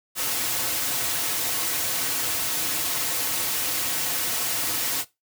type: noise with comb filter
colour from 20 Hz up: white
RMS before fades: -26 dBFS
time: 0.15-5.05 s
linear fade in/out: 50 ms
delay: 5 ms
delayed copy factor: -0.6
effects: noise-tail reverb RT60 0.2 s tail -18 dB re dry + high-pass 100 Hz 12 dB/octave